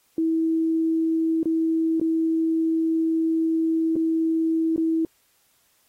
sine tone with dropouts, 324.3 Hz, E4, 28 cents flat, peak -19 dBFS, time 0.18-5.05 s, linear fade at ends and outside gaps 2 ms, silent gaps 1.431-1.456 / 1.999-2.013 / 3.957-3.963 / 4.762-4.778 s, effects white hiss -64 dBFS RMS until 5.88 s + AAC 48 kbps

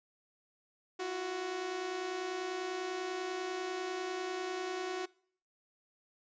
sawtooth tone pair together, 339.9 / 370 Hz, F4 / F#4, -47 / 0 cents, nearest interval minor second, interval 147 cents, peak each -40 / -32 dBFS, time 0.99-5.06 s, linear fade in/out 10 ms, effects noise-tail reverb RT60 0.6 s tail -24 dB re dry + resampled to 16000 Hz

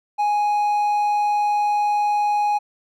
triangle tone, 830.6 Hz, G#5, in tune, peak -15 dBFS, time 0.18-2.59 s, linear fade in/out 20 ms, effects none

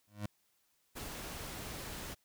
25% pulse tone with exponential growth, 103.83 Hz, G#2, in tune, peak -30 dBFS, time 0.07-0.26 s, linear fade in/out 5 ms, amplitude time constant 40 ms
pink noise, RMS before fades -44 dBFS, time 0.95-2.15 s, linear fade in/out 20 ms
effects white hiss -75 dBFS RMS until 2.24 s

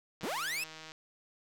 click train, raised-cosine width 0.2 ms, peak -30 dBFS, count 113, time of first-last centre 0.21-0.919 s, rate 158 Hz
sawtooth linear sweep, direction up, 123.8 to 2706 Hz, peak -30 dBFS, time 0.23-0.64 s, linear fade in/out 5 ms
effects none

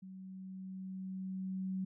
sine tone with level ramp, 188.7 Hz, F#3, 34 cents sharp, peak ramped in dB -47 to -34 dBFS, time 0.02-1.85 s, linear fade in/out 10 ms, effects none

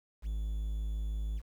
triangle tone with quantisation, 53 Hz, G#1, 36 cents sharp, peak -30 dBFS, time 0.22-1.42 s, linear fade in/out 50 ms, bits 10, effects none

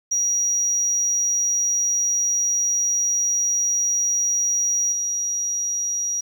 sine tone with level steps, 5750 Hz, F8, 50 cents sharp, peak -17 / -21 dBFS, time 0.11-6.21 s, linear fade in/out 10 ms, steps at 4.92 s, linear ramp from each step 5 ms, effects tanh soft clip ceiling -14 dBFS + 8-bit

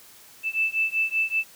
sine beating tone pair, 2637 / 2642.2 Hz, E7 / E7, 0 / +3 cents, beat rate 5.2 Hz, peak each -25 dBFS, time 0.43-1.44 s, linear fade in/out 50 ms, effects white hiss -50 dBFS RMS until 1.55 s + high-pass 60 Hz 12 dB/octave

